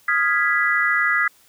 sine chord, F half-diminished seventh, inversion third, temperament equal, 1244.5 / 1396.9 / 1661.2 / 1975.5 Hz, Eb6 / F6 / Ab6 / Cb7, 0 / 0 / 0 / 0 cents, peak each -24 / -24 / -21 / -20 dBFS, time 0.08-1.28 s, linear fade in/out 5 ms, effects white hiss -55 dBFS RMS until 1.48 s

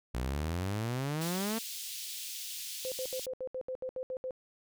sawtooth exponential sweep, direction up, 58.27 to 231 Hz, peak -28 dBFS, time 0.14-1.59 s, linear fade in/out 10 ms
pink high-pass noise, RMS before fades -41 dBFS, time 1.21-3.26 s, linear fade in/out 5 ms, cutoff 3100 Hz, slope 24 dB/octave
sine tone bursts, 515 Hz, C5, 28 cents flat, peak -34 dBFS, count 11, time 2.85-4.308 s, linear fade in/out 0 ms, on 68 ms, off 71 ms
effects none

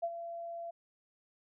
sine tone with ADSR envelope, 679 Hz, F5, 49 cents flat, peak -29 dBFS, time 0.02-0.71 s, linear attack 19 ms, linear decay 52 ms, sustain -10 dB, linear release 11 ms, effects none

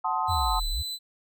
sine chord, F# diminished seventh, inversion none, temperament equal with one note detuned, 740 / 880 / 1046.5 / 1256.1 Hz, F#5 / A5 / C6 / Eb6, 0 / 0 / 0 / +16 cents, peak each -31 / -28 / -30 / -31 dBFS, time 0.04-0.6 s, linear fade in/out 10 ms
40% pulse tone, 4010 Hz, B7, 26 cents sharp, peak -30 dBFS, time 0.27-0.99 s, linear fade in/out 50 ms
sine exponential two-way sweep, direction down then up, 98 to 32.7 to 87.5 Hz, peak -27 dBFS, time 0.28-0.83 s, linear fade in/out 20 ms, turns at 0.69 s
effects none

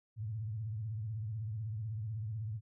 sine tone with vibrato, 109 Hz, A2, 16 cents flat, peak -36 dBFS, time 0.16-2.61 s, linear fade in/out 50 ms, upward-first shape triangle, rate 16 Hz, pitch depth 160 cents each way, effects none

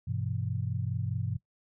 sine chord, E minor, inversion first, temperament just, 98.89 / 123.61 / 164.81 Hz, G2 / B2 / E3, +16 / +2 / 0 cents, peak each -33 / -33 / -38 dBFS, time 0.07-1.37 s, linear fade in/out 10 ms, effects noise-tail reverb RT60 0.1 s tail -18 dB re dry

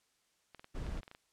clicks, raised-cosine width 0.3 ms, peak -35 dBFS, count 9, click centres 0.547 / 0.595 / 0.644 / 0.866 / 0.975 / 1.032 / 1.079 / 1.114 / 1.149 s
brown noise, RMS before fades -39 dBFS, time 0.74-1.01 s, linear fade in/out 20 ms
effects white hiss -75 dBFS RMS until 1.32 s + low-pass 9000 Hz 12 dB/octave

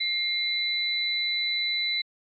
sine tone pair together, 2115 / 3989 Hz, C7 / B7, +18 / +17 cents, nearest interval major seventh, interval 1099 cents, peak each -29 / -26 dBFS, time 0-2.02 s, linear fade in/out 10 ms, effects AAC 48 kbps

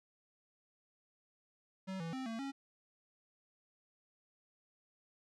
square tone with pitch steps, 190 / 165.5 / 261.6 / 226.2 / 274.2 Hz, F#3 / E3 / C4 / A3 / C#4, +46 / +7 / 0 / +48 / -19 cents, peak -40 dBFS, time 1.87-2.52 s, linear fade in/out 20 ms, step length 130 ms, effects low-pass 6000 Hz 12 dB/octave

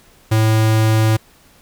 square tone, 110 Hz, A2, in tune, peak -12 dBFS, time 0.31-1.17 s, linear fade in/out 10 ms, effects pink hiss -50 dBFS RMS until 1.61 s

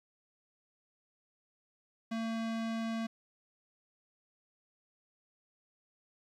square tone, 226.1 Hz, A3, 47 cents sharp, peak -34 dBFS, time 2.11-3.07 s, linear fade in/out 10 ms, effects low-pass 5000 Hz 12 dB/octave + 11-bit

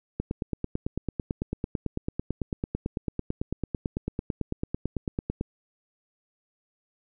click train, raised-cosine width 3 ms, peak -15 dBFS, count 48, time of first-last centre 0.2-5.411 s, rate 9.02 Hz, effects none

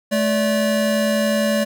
square tone pair together, 216 / 577 Hz, A3 / D5, -32 / -31 cents, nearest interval octave + perfect fourth, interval 1701 cents, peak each -20 dBFS, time 0.11-1.65 s, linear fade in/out 20 ms, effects none

